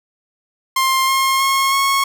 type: tone with pitch steps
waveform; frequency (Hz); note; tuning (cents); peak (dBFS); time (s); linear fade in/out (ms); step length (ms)
sawtooth; 1057 / 1069.9 / 1083 / 1096.2; C6 / C6 / C#6 / C#6; +17 / +38 / -41 / -20; -10; 0.76-2.04; 5; 320
effects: none